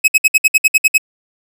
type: tone bursts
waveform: 45% pulse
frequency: 2560 Hz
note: D#7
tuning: 49 cents sharp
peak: -7 dBFS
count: 10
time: 0.04-0.981 s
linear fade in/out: 10 ms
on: 41 ms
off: 59 ms
effects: none